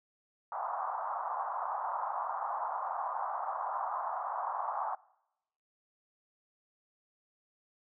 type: band-pass noise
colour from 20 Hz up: pink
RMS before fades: -36 dBFS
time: 0.52-4.95 s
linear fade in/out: 2 ms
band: 720 to 1200 Hz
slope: 48 dB/octave
effects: noise-tail reverb RT60 0.9 s tail -24 dB re dry